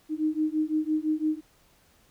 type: beating tone pair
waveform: sine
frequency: 307 / 312.9 Hz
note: D#4 / D#4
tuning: -23 / +10 cents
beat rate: 5.9 Hz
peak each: -27 dBFS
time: 0.09-1.41 s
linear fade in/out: 50 ms
effects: pink hiss -62 dBFS RMS until 2.1 s